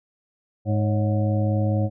harmonic tone with a mistuned harmonic, 104.6 Hz, G#2, 13 cents sharp, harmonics 1 / 2 / 3 / 5 / 6 / 7, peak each -20 / -27 / -30 / -29 / -40 / -35 dBFS, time 0.65-1.9 s, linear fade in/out 50 ms, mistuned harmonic 5, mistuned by +78 cents, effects none

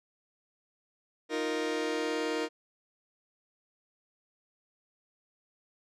sawtooth chord, Eb suspended second, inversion none, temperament just, 311.1 / 350 / 466.7 Hz, Eb4 / F4 / Bb4, 0 / +4 / +2 cents, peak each -30 / -33 / -28 dBFS, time 1.29-2.49 s, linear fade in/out 50 ms, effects low-pass 6000 Hz 12 dB/octave

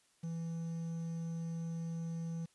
triangle tone with quantisation, 165.8 Hz, E3, 10 cents sharp, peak -35 dBFS, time 0.23-2.46 s, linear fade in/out 10 ms, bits 10, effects white hiss -71 dBFS RMS until 2.54 s + resampled to 24000 Hz

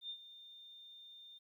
sine tone with ADSR envelope, 3615 Hz, A7, 46 cents sharp, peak -40 dBFS, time 0.01-1.39 s, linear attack 83 ms, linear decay 76 ms, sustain -13 dB, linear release 18 ms, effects 13-bit

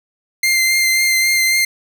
sawtooth tone with vibrato, 2093 Hz, C7, in tune, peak -9 dBFS, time 0.43-1.65 s, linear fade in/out 5 ms, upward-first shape triangle, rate 3.7 Hz, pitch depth 19 cents each way, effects none

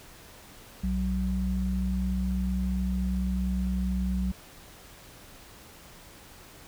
sine tone pair together, 62.27 / 186.6 Hz, B1 / F#3, +15 / +15 cents, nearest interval octave + perfect fifth, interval 1900 cents, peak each -28 dBFS, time 0.83-4.32 s, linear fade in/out 10 ms, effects pink hiss -50 dBFS RMS until 6.67 s

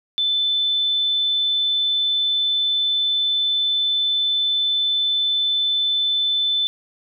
sine tone, 3520 Hz, A7, in tune, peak -17 dBFS, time 0.18-6.67 s, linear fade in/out 0 ms, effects none

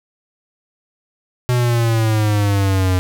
square exponential sweep, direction down, 124.8 to 91 Hz, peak -14 dBFS, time 1.49-2.99 s, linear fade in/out 0 ms, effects none

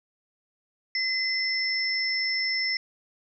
sine tone pair together, 2043 / 5302 Hz, C7 / E8, -42 / +9 cents, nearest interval octave + perfect fourth, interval 1651 cents, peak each -27 dBFS, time 0.95-2.77 s, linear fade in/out 2 ms, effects none

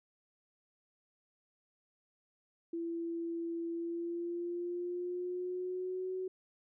sine tone with pitch glide, 335.7 to 372.5 Hz, E4 to F#4, +32 to +12 cents, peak -35 dBFS, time 2.73-6.28 s, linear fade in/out 5 ms, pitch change +180 cents, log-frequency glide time 3.7-6.13 s, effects none

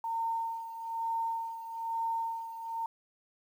sine tone with tremolo, 912 Hz, A#5, 38 cents flat, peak -29 dBFS, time 0.04-2.86 s, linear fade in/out 2 ms, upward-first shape sine, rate 1.1 Hz, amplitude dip 70%, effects 10-bit

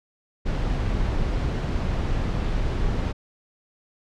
brown noise, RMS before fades -24 dBFS, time 0.45-3.13 s, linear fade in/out 20 ms, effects low-pass 5000 Hz 12 dB/octave

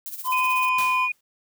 violet noise with tremolo, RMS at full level -32 dBFS, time 0.06-0.69 s, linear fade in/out 0 ms, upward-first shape sine, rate 16 Hz, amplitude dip 70%
triangle tone, 1020 Hz, C6, 44 cents flat, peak -19 dBFS, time 0.24-1.09 s, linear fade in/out 50 ms
sine tone with pitch glide, 2489 to 2455 Hz, D#7 to D#7, 0 to -24 cents, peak -23 dBFS, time 0.32-1.12 s, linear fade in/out 5 ms, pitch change -24 cents, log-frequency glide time 0.44-0.97 s
white noise with exponential decay, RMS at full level -30 dBFS, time 0.78-1.21 s, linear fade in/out 5 ms, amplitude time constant 93 ms
effects none

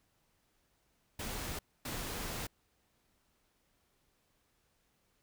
pink noise bursts at uneven times, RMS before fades -40 dBFS, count 2, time 1.19-1.59 / 1.85-2.47 s, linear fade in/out 5 ms, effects pink hiss -75 dBFS RMS until 5.22 s

